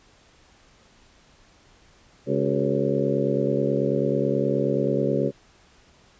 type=harmonic tone with a mistuned harmonic; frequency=69.3 Hz; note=C#2; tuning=in tune; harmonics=2 / 3 / 4 / 5 / 6 / 7 / 8; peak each=-28 / -28 / -28 / -28 / -28 / -28 / -28 dBFS; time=2.26-5.32 s; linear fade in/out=50 ms; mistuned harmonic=5; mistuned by=+100 cents; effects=pink hiss -56 dBFS RMS until 6.19 s + resampled to 16000 Hz